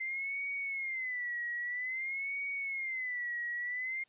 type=tone with vibrato; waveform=sine; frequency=2069 Hz; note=C7; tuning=20 cents flat; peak=-34 dBFS; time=0-4.04 s; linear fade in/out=10 ms; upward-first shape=sine; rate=0.51 Hz; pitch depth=140 cents each way; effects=white hiss -70 dBFS RMS until 4.08 s + resampled to 8000 Hz